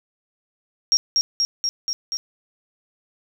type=tone with echo; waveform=sine; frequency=5588 Hz; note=F8; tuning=in tune; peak=-13 dBFS; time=0.92-0.97 s; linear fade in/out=0 ms; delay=240 ms; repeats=5; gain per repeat=-2 dB; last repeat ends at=2.17 s; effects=8-bit